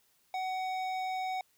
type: tone with hard clipping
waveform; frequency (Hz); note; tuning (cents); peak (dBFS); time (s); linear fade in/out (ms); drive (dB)
triangle; 749; F#5; +21; -34; 0.34-1.41; 2; 16
effects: white hiss -70 dBFS RMS until 1.57 s